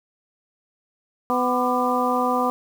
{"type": "harmonic tone with a mistuned harmonic", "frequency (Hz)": 249.9, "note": "B3", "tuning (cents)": 21, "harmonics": [1, 2, 3, 4, 5], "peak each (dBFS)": [-25, -25, -25, -25, -25], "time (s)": [1.3, 2.5], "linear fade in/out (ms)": 0, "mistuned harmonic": 5, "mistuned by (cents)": -77, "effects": ["7-bit"]}